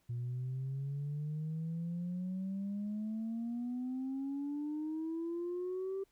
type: exponential sweep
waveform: sine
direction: up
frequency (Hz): 118.8 to 392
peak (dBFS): -34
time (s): 0.09-6.04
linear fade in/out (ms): 10
effects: tanh soft clip ceiling -33 dBFS + pink hiss -75 dBFS RMS until 6.11 s